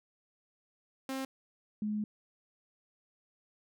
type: tone pair in turn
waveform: sawtooth / sine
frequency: 266.1 / 211.2 Hz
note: C4 / G#3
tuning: +29 / +29 cents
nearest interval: major third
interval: 400 cents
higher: first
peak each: -31 / -31 dBFS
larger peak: neither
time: 1.09-1.25 / 1.82-2.04 s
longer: second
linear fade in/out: 2 ms
effects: none